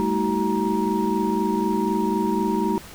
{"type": "tone cluster", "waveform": "sine", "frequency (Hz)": [200.8, 224.8, 321.6, 380, 941], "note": ["G3", "A3", "E4", "F#4", "A#5"], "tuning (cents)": [42, 37, -43, 46, 16], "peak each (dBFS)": -26, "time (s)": [0, 2.78], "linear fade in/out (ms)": 0, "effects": ["pink hiss -42 dBFS RMS until 2.94 s"]}